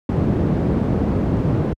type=low-pass noise; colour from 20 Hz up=white; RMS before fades=-18 dBFS; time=0.09-1.73 s; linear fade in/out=2 ms; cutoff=250 Hz; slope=12 dB/octave; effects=high-pass 60 Hz 12 dB/octave